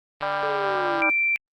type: click train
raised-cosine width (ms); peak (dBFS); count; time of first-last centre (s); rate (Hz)
0.3; -18; 118; 0.21-1.006; 147
type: harmonic tone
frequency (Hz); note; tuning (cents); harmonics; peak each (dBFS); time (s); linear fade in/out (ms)
197.5; G3; +13; 3 / 4 / 5 / 6 / 7 / 8; -28 / -29 / -30 / -31 / -31 / -32; 0.22-1.1; 10
type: linear sweep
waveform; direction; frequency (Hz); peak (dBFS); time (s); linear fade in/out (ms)
sine; down; 438.8 to 311.1; -28; 0.43-1.1; 0
type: tone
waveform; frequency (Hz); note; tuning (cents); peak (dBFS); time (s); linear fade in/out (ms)
sine; 2349; D7; 0; -19; 1.02-1.36; 0
effects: Opus 24 kbps